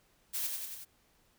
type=noise with echo; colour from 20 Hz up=blue; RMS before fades=-35 dBFS; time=0.33-0.48 s; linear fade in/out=20 ms; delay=93 ms; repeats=4; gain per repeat=-3 dB; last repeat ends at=0.852 s; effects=pink hiss -69 dBFS RMS until 1.38 s